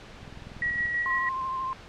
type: click train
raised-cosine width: 5 ms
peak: -31 dBFS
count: 14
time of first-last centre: 0.23-0.855 s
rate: 20.8 Hz
type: tone with tremolo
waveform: sine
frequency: 1918 Hz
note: A#6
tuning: 49 cents sharp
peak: -24 dBFS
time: 0.62-1.29 s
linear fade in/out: 2 ms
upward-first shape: square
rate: 6.2 Hz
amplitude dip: 30%
type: tone with vibrato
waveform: sine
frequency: 1050 Hz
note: C6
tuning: 6 cents sharp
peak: -28 dBFS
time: 1.06-1.73 s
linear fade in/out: 0 ms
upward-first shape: sine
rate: 13 Hz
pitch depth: 23 cents each way
effects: pink hiss -46 dBFS RMS until 1.88 s + low-pass 4000 Hz 12 dB/octave